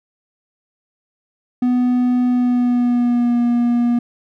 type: tone with pitch glide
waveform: triangle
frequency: 247.9 to 239.3 Hz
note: B3 to A#3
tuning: +7 to +46 cents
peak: -11 dBFS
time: 1.62-3.99 s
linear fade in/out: 5 ms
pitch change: -61 cents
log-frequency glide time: 2.28-3.39 s
effects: none